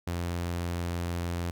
sawtooth tone, 86.5 Hz, F2, 16 cents flat, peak -26 dBFS, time 0.07-1.51 s, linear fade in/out 5 ms, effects none

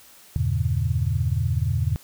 sine chord, E diminished seventh, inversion none, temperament just, 82.41 / 98.89 / 118.67 / 142.4 Hz, E2 / G2 / Bb2 / Db3, 0 / +16 / +31 / +47 cents, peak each -25 / -26 / -25 / -27 dBFS, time 0.36-1.96 s, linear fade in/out 0 ms, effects white hiss -50 dBFS RMS until 2.03 s

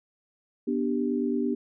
sine chord, G major, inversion first, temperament just, 245 / 294 / 392 Hz, B3 / D4 / G4, -14 / +2 / 0 cents, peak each -27 / -29 / -30 dBFS, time 0.67-1.55 s, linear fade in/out 10 ms, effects none

